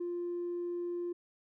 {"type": "tone with tanh clipping", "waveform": "triangle", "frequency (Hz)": 349.2, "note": "F4", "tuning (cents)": 0, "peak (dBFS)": -34, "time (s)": [0, 1.13], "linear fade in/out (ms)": 10, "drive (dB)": 5, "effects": []}